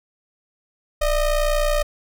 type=ring-modulated tone; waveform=square; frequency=311.1 Hz; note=D#4; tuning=in tune; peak=-15 dBFS; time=1.01-1.83 s; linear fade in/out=10 ms; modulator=281 Hz; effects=none